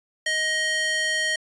square tone with high-pass filter, 627 Hz, D#5, 13 cents sharp, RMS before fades -24 dBFS, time 0.26-1.36 s, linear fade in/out 5 ms, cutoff 1700 Hz, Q 1.5, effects resampled to 22050 Hz

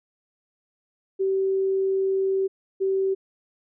sine tone pair in turn, 385.1 / 385.1 Hz, G4 / G4, -31 / -31 cents, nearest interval unison, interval 0 cents, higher neither, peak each -20 / -20 dBFS, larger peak neither, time 1.19-2.48 / 2.8-3.15 s, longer first, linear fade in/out 20 ms, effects none

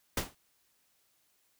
pink noise with exponential decay, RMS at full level -27 dBFS, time 0.17-0.35 s, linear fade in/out 5 ms, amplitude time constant 38 ms, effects white hiss -72 dBFS RMS until 1.59 s

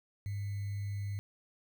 sine tone with sample-and-hold, 100.8 Hz, G2, 49 cents sharp, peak -34 dBFS, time 0.26-1.19 s, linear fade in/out 0 ms, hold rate 2100 Hz, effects none

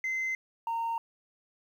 sine tone pair in turn, 2064 / 919.4 Hz, C7 / A#5, -24 / -24 cents, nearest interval octave + major second, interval 1400 cents, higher first, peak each -27 dBFS, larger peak neither, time 0.04-0.35 / 0.67-0.98 s, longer neither, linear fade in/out 2 ms, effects tanh soft clip ceiling -27 dBFS + 10-bit

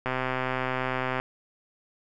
click train, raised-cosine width 0.5 ms, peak -13 dBFS, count 148, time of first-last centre 0.06-1.2 s, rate 129 Hz, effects none

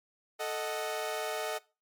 sawtooth chord, D# diminished, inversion second, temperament equal, 440 / 622.3 / 740 Hz, A4 / D#5 / F#5, 0 / 0 / 0 cents, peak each -33 / -32 / -35 dBFS, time 0.39-1.59 s, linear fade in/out 20 ms, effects noise-tail reverb RT60 0.3 s tail -21 dB re dry + MP3 96 kbps

